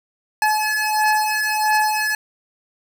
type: beating tone pair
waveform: 25% pulse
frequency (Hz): 855 / 856.5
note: A5 / A5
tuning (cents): -50 / -47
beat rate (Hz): 1.5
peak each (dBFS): -16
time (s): 0.42-2.15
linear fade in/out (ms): 2
effects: none